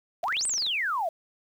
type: exponential two-way sweep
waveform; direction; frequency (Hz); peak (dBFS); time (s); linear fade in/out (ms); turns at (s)
sine; up then down; 622.3 to 8870 to 622.3; -25; 0.23-1.09; 5; 0.46
type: click train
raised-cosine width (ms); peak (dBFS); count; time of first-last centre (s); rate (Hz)
0.2; -24; 11; 0.24-0.666; 23.5
effects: 9-bit